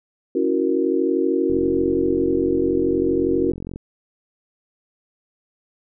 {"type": "chord", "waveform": "sine", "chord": "F# dominant seventh", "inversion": "second", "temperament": "equal", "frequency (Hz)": [277.2, 329.6, 370, 466.2], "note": ["C#4", "E4", "F#4", "A#4"], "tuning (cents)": [0, 0, 0, 0], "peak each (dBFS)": [-23, -22, -21, -24], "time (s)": [0.35, 3.52], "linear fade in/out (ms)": 5}
{"type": "click train", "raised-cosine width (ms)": 3, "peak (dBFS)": -19, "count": 102, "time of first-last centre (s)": [1.5, 3.76], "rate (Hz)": 44.7}
{"effects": []}